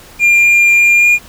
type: tone with pitch glide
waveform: triangle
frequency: 2399 to 2423 Hz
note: D7 to D#7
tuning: +36 to -47 cents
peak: -4 dBFS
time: 0.19-1.19 s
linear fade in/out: 50 ms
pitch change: +17 cents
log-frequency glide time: 0.96-1.08 s
effects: pink hiss -38 dBFS RMS until 1.28 s